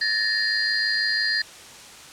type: tone cluster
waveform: sine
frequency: 1735 / 1841 / 4197 / 4771 Hz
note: A6 / A#6 / C8 / D8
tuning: -25 / -22 / +5 / +26 cents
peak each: -26 dBFS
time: 0.01-1.42 s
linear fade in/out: 5 ms
effects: white hiss -43 dBFS RMS until 2.12 s + low-pass 8000 Hz 12 dB/octave